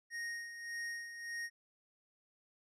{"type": "tone with tremolo", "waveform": "square", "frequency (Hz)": 1864.7, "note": "A#6", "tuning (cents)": 0, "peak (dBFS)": -39, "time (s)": [0.1, 1.5], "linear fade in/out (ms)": 50, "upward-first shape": "sine", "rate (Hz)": 1.7, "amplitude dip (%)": 60, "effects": ["low-pass 9000 Hz 12 dB/octave"]}